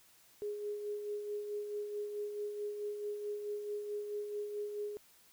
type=tone with tremolo; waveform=sine; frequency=415.3 Hz; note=G#4; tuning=in tune; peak=-35 dBFS; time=0.42-4.97 s; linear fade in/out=0 ms; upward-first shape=sine; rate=4.6 Hz; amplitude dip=45%; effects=white hiss -64 dBFS RMS until 5.32 s